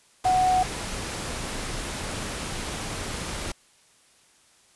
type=tone in noise; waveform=sine; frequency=740 Hz; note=F#5; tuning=in tune; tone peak=-18 dBFS; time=0.25-0.63 s; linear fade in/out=5 ms; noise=pink; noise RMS=-32 dBFS; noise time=0.24-3.52 s; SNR=+11 dB; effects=white hiss -59 dBFS RMS until 4.75 s + resampled to 24000 Hz